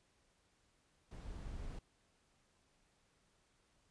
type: noise with level ramp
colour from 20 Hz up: brown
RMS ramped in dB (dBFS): -48 to -45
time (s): 1.11-1.79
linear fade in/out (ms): 5
effects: pink hiss -75 dBFS RMS until 3.9 s + resampled to 22050 Hz